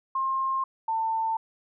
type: tone pair in turn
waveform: sine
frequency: 1064 / 894.7 Hz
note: C6 / A5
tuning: +29 / +29 cents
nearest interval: minor third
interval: 300 cents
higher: first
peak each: -24 dBFS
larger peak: neither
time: 0.15-0.64 / 0.88-1.37 s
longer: neither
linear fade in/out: 5 ms
effects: none